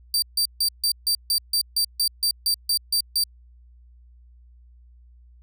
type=tone bursts; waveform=sawtooth; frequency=4663 Hz; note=D8; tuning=13 cents flat; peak=-16 dBFS; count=14; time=0.14-3.238 s; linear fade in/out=2 ms; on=82 ms; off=150 ms; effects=added 60 Hz sine -48 dBFS peak until 5.42 s